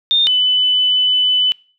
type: tone pair in turn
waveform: sine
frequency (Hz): 3635 / 3002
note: A#7 / F#7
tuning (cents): -44 / +24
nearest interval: minor third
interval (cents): 332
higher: first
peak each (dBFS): -10 / -11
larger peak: first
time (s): 0.11-0.27 / 0.27-1.52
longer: second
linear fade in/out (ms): 0
effects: noise-tail reverb RT60 0.4 s tail -23 dB re dry